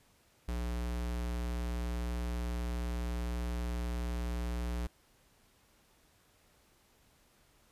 square tone, 59.6 Hz, A#1, 39 cents sharp, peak -34 dBFS, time 0.48-4.87 s, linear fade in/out 5 ms, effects pink hiss -67 dBFS RMS until 7.71 s + resampled to 32000 Hz

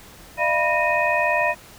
sine tone cluster, 605 / 685 / 976 / 1846 / 2497 Hz, D#5 / F5 / B5 / A#6 / D#7, -49 / -34 / -21 / -17 / +6 cents, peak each -24 dBFS, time 0.37-1.55 s, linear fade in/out 50 ms, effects pink hiss -45 dBFS RMS until 1.78 s

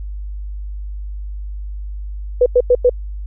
sine tone bursts, 493.9 Hz, B4, in tune, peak -7 dBFS, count 4, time 2.41-2.896 s, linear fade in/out 5 ms, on 51 ms, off 94 ms, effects added 50 Hz sine -24 dBFS peak until 3.26 s

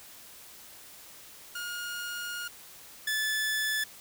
sawtooth tone pair in turn, 1427 / 1735.8 Hz, F6 / A6, +37 / -24 cents, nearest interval minor third, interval 339 cents, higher second, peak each -31 / -24 dBFS, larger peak second, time 1.55-2.48 / 3.07-3.84 s, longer first, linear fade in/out 5 ms, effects white hiss -50 dBFS RMS until 4 s

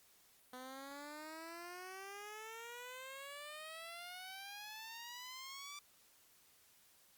10% pulse exponential sweep, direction up, 250.5 to 1175 Hz, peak -40 dBFS, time 0.53-5.79 s, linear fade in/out 2 ms, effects white hiss -68 dBFS RMS until 7.17 s + Opus 48 kbps

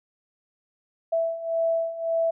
sine beating tone pair, 659.3 / 661.1 Hz, E5 / E5, 0 / +5 cents, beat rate 1.8 Hz, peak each -28 / -24 dBFS, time 1.12-2.31 s, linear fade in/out 10 ms, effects none

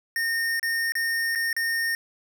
square tone with dropouts, 1834 Hz, A#6, 29 cents flat, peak -24 dBFS, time 0.16-1.95 s, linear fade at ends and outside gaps 1 ms, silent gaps 0.596-0.629 / 0.921-0.953 / 1.351-1.357 / 1.529-1.565 s, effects none

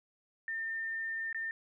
sine tone with dropouts, 1806 Hz, A6, 45 cents sharp, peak -34 dBFS, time 0.48-1.51 s, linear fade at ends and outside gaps 1 ms, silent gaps 1.328-1.346 s, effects none

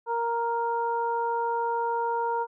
harmonic tone, 466.7 Hz, A#4, 2 cents sharp, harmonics 1 / 2 / 3, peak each -30 / -26 / -38 dBFS, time 0.06-2.47 s, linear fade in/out 50 ms, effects none

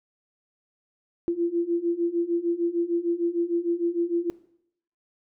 sine beating tone pair, 338.3 / 344.9 Hz, E4 / F4, +45 / -22 cents, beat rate 6.6 Hz, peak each -27 / -25 dBFS, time 1.28-4.3 s, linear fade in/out 0 ms, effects noise-tail reverb RT60 0.7 s tail -19 dB re dry

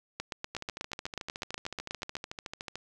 two click trains, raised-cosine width 0.2 ms, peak -17 / -21 dBFS, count 17 / 31, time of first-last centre 0.2-2.154 / 0.55-2.756 s, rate 8.19 / 13.6 Hz, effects none

